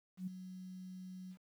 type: tone with ADSR envelope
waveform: sine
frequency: 185 Hz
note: F#3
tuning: in tune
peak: -36 dBFS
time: 0.17-1.38 s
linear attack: 100 ms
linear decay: 11 ms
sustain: -10 dB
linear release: 72 ms
effects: 11-bit